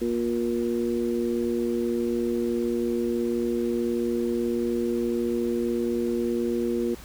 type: harmonic tone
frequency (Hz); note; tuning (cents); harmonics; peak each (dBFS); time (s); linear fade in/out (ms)
118.4; A#2; +27; 2 / 3 / 4; -27 / -26 / -31; 0.01-6.95; 10
effects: added 60 Hz sine -46 dBFS peak until 7.04 s + pink hiss -46 dBFS RMS until 7.04 s